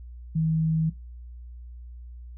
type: tone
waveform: sine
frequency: 160 Hz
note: D#3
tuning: 49 cents sharp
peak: -21 dBFS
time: 0.35-0.9 s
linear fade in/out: 10 ms
effects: noise-tail reverb RT60 0.2 s tail -17 dB re dry + added 60 Hz sine -39 dBFS peak until 2.37 s